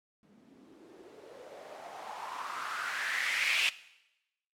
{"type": "noise with low-pass filter sweep", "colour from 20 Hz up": "violet", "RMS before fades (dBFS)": -37, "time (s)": [0.23, 3.69], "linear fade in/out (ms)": 0, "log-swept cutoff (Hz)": [210, 2700], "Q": 4.5, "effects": ["noise-tail reverb RT60 0.9 s tail -18 dB re dry", "AAC 64 kbps"]}